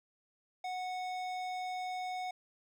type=tone with hard clipping; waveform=sine; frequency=736 Hz; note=F#5; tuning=9 cents flat; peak=-38 dBFS; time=0.64-2.31 s; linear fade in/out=5 ms; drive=14 dB; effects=none